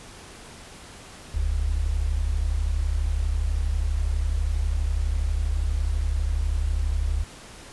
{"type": "tone pair together", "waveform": "sine", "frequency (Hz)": [41.19, 73.4], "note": ["E1", "D2"], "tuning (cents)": [-1, 0], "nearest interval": "minor seventh", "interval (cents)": 1001, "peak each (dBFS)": -24, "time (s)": [1.34, 7.24], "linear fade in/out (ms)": 10, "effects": ["pink hiss -44 dBFS RMS until 7.72 s", "resampled to 24000 Hz"]}